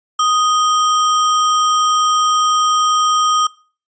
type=tone with sample-and-hold; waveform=sine; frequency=1244.5 Hz; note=D#6; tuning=in tune; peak=-11 dBFS; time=0.19-3.47 s; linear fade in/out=5 ms; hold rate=4410 Hz; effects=noise-tail reverb RT60 0.4 s tail -22 dB re dry + resampled to 16000 Hz